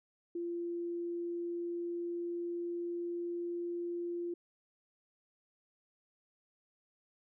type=tone with pitch glide; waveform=sine; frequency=343.9 to 346.3 Hz; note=F4 to F4; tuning=-27 to -15 cents; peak=-35 dBFS; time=0.35-4.34 s; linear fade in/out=5 ms; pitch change=+12 cents; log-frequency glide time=0.51-3.69 s; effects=none